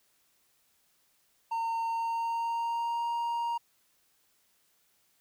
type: tone with pitch glide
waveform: triangle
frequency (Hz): 914 to 937.5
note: A#5 to A#5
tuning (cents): -34 to +10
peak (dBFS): -27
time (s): 1.51-3.58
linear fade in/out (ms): 10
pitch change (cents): +44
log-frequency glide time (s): 1.86-3.06
effects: white hiss -70 dBFS RMS until 5.2 s